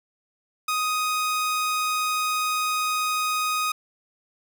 sawtooth tone, 1249 Hz, D#6, 6 cents sharp, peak -19 dBFS, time 0.68-3.72 s, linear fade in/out 5 ms, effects none

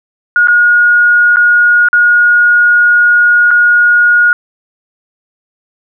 sine tone with dropouts, 1440 Hz, F#6, 47 cents flat, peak -4 dBFS, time 0.36-4.33 s, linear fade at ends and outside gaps 1 ms, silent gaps 0.473-0.483 / 1.36-1.369 / 1.886-1.93 / 3.507-3.512 s, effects none

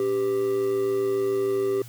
triangle tone with amplitude modulation, 393.2 Hz, G4, 5 cents sharp, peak -17 dBFS, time 0-1.82 s, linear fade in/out 2 ms, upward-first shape sine, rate 107 Hz, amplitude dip 55%, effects added 118 Hz sine -41 dBFS peak until 1.88 s + white hiss -49 dBFS RMS until 1.88 s

